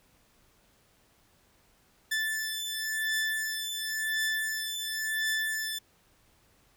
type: beating tone pair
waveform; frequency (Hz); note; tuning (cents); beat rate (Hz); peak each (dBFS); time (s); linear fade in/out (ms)
sawtooth; 1756 / 1756.94; A6 / A6; -4 / -3; 0.94; -29; 2.11-5.79; 10
effects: pink hiss -65 dBFS RMS until 6.76 s